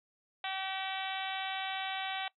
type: harmonic tone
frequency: 382.9 Hz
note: G4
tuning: 41 cents flat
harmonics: 2 / 3 / 4 / 5 / 6 / 7 / 8 / 9 / 10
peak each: -38 / -46 / -44 / -45 / -44 / -46 / -45 / -45 / -46 dBFS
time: 0.44-2.28 s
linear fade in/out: 2 ms
effects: noise-tail reverb RT60 0.1 s tail -21 dB re dry